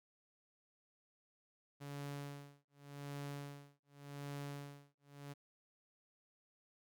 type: tone with tremolo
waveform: sawtooth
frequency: 142.4 Hz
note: C#3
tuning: 47 cents sharp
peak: -39 dBFS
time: 1.8-5.34 s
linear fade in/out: 20 ms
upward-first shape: sine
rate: 0.87 Hz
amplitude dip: 100%
effects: none